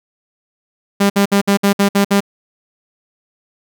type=tone bursts; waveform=sawtooth; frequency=200 Hz; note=G3; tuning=35 cents sharp; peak=-6 dBFS; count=8; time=1-2.205 s; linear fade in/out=10 ms; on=99 ms; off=59 ms; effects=none